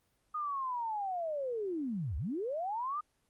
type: linear two-way sweep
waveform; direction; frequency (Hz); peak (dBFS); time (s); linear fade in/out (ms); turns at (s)
sine; down then up; 1244.5 to 61.74 to 1244.5; -33; 0.34-3.01; 10; 2.17
effects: pink hiss -75 dBFS RMS until 3.29 s + Opus 24 kbps